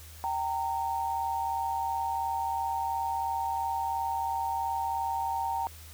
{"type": "tone pair together", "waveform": "sine", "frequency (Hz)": [778.1, 921], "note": ["G5", "A#5"], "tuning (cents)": [-13, -21], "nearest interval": "minor third", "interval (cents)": 292, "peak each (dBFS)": [-32, -30], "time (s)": [0.24, 5.67], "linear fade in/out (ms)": 0, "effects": ["added 79 Hz sine -47 dBFS peak until 5.93 s", "white hiss -51 dBFS RMS until 5.93 s"]}